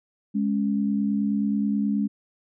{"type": "tone pair together", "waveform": "sine", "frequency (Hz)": [207.8, 277.2], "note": ["G#3", "C#4"], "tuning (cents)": [1, 0], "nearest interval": "perfect fourth", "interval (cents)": 499, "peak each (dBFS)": [-22, -27], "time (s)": [0.34, 2.08], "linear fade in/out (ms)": 20, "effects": []}